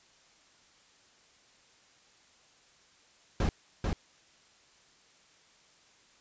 brown noise with echo, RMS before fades -27 dBFS, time 3.4-3.49 s, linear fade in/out 2 ms, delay 440 ms, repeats 1, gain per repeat -3 dB, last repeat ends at 3.93 s, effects white hiss -62 dBFS RMS until 6.2 s + resampled to 16000 Hz

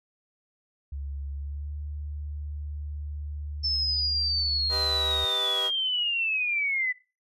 sine tone with pitch glide, 70 to 73.69 Hz, C#2 to D2, +18 to +6 cents, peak -32 dBFS, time 0.92-5.25 s, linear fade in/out 5 ms, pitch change +88 cents, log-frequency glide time 1.32-1.74 s
sine linear sweep, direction down, 5310 to 1975.5 Hz, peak -24 dBFS, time 3.63-6.93 s, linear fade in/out 20 ms
20% pulse chord, G augmented, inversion none, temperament equal with one note detuned, 392 / 493.9 / 630.2 Hz, G4 / B4 / D#5, 0 / 0 / +22 cents, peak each -33 / -31 / -32 dBFS, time 4.69-5.71 s, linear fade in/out 50 ms
effects noise-tail reverb RT60 0.3 s tail -20 dB re dry + resampled to 32000 Hz

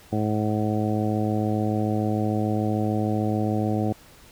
harmonic tone, 106.8 Hz, G#2, 49 cents sharp, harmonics 1 / 2 / 3 / 4 / 5 / 6 / 7, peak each -26 / -26 / -28 / -33 / -33 / -36 / -32 dBFS, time 0.12-3.93 s, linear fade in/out 10 ms, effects pink hiss -51 dBFS RMS until 4.31 s

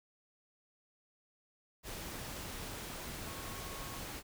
sine tone in noise, 1096 Hz, C#6, 20 cents flat, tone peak -52 dBFS, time 3.25-4.01 s, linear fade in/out 50 ms, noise pink, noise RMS -44 dBFS, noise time 1.83-4.23 s, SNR -11 dB, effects none

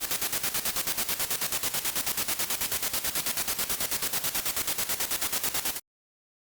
white noise with tremolo, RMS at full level -27 dBFS, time 0-5.8 s, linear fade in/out 50 ms, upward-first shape square, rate 9.2 Hz, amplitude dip 70%, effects Opus 48 kbps

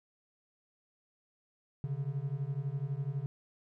triangle beating tone pair, 133.1 / 145.1 Hz, C3 / D3, +30 / -21 cents, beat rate 12 Hz, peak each -34 / -34 dBFS, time 1.84-3.26 s, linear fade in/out 0 ms, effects none

